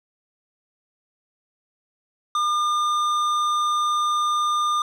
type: tone with tanh clipping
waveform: sine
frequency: 1206 Hz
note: D6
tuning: 46 cents sharp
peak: -21 dBFS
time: 2.35-4.82 s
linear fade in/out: 2 ms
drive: 12 dB
effects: none